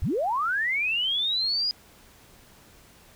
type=linear sweep; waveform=sine; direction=up; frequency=43.96 to 4978 Hz; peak=-23 dBFS; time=0.02-1.71 s; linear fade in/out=0 ms; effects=pink hiss -54 dBFS RMS until 3.15 s